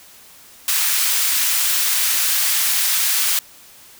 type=high-pass noise; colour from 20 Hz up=white; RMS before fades=-18 dBFS; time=0.68-3.39 s; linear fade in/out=2 ms; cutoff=1400 Hz; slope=12 dB/octave; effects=white hiss -45 dBFS RMS until 3.99 s